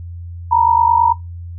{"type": "tone pair together", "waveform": "sine", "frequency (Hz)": [916.8, 966], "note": ["A#5", "B5"], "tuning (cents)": [-29, -39], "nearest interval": "minor second", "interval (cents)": 90, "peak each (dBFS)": -12, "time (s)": [0.51, 1.13], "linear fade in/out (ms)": 10, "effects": ["noise-tail reverb RT60 0.2 s tail -20 dB re dry", "added 86 Hz sine -27 dBFS peak until 1.58 s"]}